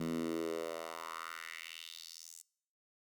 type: tone with high-pass filter sweep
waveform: 10% pulse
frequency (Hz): 82.1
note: E2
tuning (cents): -6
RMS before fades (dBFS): -42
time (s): 0-2.42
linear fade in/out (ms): 5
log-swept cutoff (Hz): 190 to 7700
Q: 3
effects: noise-tail reverb RT60 0.7 s tail -24 dB re dry